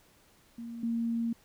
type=tone pair in turn; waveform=sine; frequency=233.1 / 231.4 Hz; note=A#3 / A#3; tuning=0 / -13 cents; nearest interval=unison; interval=13 cents; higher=first; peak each=-38 / -28 dBFS; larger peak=second; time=0.58-0.83 / 0.83-1.33 s; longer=second; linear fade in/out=5 ms; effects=pink hiss -63 dBFS RMS until 1.44 s